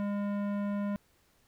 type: tone with tanh clipping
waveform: sine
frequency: 203.1 Hz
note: G#3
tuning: 38 cents flat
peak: -32 dBFS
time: 0-0.96 s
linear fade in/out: 0 ms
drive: 16 dB
effects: pink hiss -68 dBFS RMS until 1.47 s